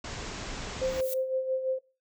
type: low-pass noise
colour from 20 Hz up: pink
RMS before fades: -38 dBFS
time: 0.04-1.01 s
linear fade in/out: 5 ms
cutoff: 7700 Hz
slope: 96 dB/octave
type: tone with tremolo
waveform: sine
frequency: 522 Hz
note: C5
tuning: 4 cents flat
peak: -25 dBFS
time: 0.81-1.79 s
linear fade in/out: 10 ms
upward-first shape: sine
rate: 5.9 Hz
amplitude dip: 60%
type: noise with exponential growth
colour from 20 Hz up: violet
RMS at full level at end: -32 dBFS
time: 0.82-1.14 s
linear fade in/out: 5 ms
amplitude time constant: 69 ms
effects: noise-tail reverb RT60 0.3 s tail -19 dB re dry